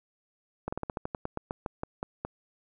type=slowing click train; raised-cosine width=1 ms; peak=-18 dBFS; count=15; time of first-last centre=0.68-2.25 s; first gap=45 ms; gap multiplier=1.13; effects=none